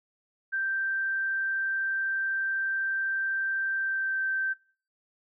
sine tone with pitch glide, 1568 to 1556.3 Hz, G6 to G6, 0 to -13 cents, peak -26 dBFS, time 0.52-4.54 s, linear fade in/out 20 ms, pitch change -13 cents, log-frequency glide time 3.78-4.21 s, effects noise-tail reverb RT60 0.4 s tail -21 dB re dry

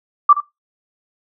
sine tone with echo, 1170 Hz, D6, 7 cents flat, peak -4 dBFS, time 0.29-0.33 s, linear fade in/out 5 ms, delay 74 ms, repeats 1, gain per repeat -13 dB, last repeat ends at 0.404 s, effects noise-tail reverb RT60 0.2 s tail -18 dB re dry

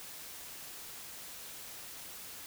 silence, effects white hiss -47 dBFS RMS until 2.46 s

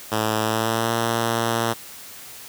5% pulse tone with pitch glide, 109.1 to 115.52 Hz, A2 to A#2, -14 to -15 cents, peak -9 dBFS, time 0.11-1.74 s, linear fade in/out 20 ms, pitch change +99 cents, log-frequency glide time 0.4-0.92 s, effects white hiss -40 dBFS RMS until 2.48 s + high-pass 60 Hz 12 dB/octave

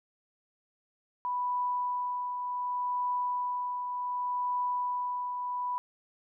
sine tone with tremolo, 987.8 Hz, B5, in tune, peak -27 dBFS, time 1.25-5.78 s, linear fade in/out 0 ms, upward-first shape triangle, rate 0.67 Hz, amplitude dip 45%, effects none

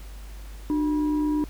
sine tone with frequency modulation, 300 Hz, D4, 37 cents sharp, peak -21 dBFS, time 0.7-1.44 s, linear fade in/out 0 ms, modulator 669 Hz, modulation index 0.34, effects added 50 Hz sine -37 dBFS peak until 1.49 s + pink hiss -50 dBFS RMS until 1.49 s

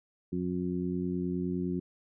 harmonic tone, 89.8 Hz, F2, 49 cents sharp, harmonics 1 / 2 / 3 / 4, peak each -42 / -32 / -35 / -36 dBFS, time 0.32-1.8 s, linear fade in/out 10 ms, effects none

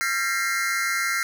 square tone cluster, 1370 / 1591 / 1821 / 1928 / 2113 Hz, F6 / G6 / A#6 / B6 / C7, -34 / +25 / -41 / -42 / +16 cents, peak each -28 / -31 / -33 / -32 / -28 dBFS, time 0.01-1.23 s, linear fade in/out 0 ms, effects none

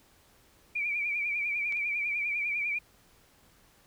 sine tone with vibrato, 2349 Hz, D7, in tune, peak -28 dBFS, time 0.75-2.79 s, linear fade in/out 10 ms, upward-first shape triangle, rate 10 Hz, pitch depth 83 cents each way
clicks, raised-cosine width 0.2 ms, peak -28 / -36 dBFS, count 2, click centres 1.724 / 1.77 s
effects pink hiss -62 dBFS RMS until 3.86 s

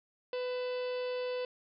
harmonic tone with a mistuned harmonic, 499.5 Hz, B4, 20 cents sharp, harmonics 1 / 2 / 3 / 4 / 5 / 6 / 7 / 8 / 9 / 10, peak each -33 / -47 / -52 / -53 / -48 / -53 / -54 / -59 / -53 / -62 dBFS, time 0.33-1.45 s, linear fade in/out 2 ms, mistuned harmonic 5, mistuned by +89 cents, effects none

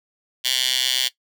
10% pulse tone with high-pass filter, 128.5 Hz, C3, 31 cents flat, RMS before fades -21 dBFS, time 0.44-1.09 s, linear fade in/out 20 ms, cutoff 3300 Hz, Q 2.9, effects noise-tail reverb RT60 0.1 s tail -18 dB re dry

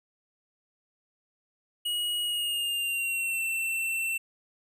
square tone with pitch glide, 2900 to 2690 Hz, F#7 to E7, -35 to +34 cents, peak -28 dBFS, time 1.85-4.18 s, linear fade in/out 10 ms, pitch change -131 cents, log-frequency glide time 2.23-3.42 s, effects none

